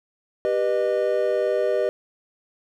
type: chord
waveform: triangle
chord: G augmented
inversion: none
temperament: just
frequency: 392 / 490 / 612.5 Hz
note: G4 / B4 / D#5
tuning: 0 / -14 / -27 cents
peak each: -23 / -22 / -21 dBFS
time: 0.45-1.89 s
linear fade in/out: 0 ms
effects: none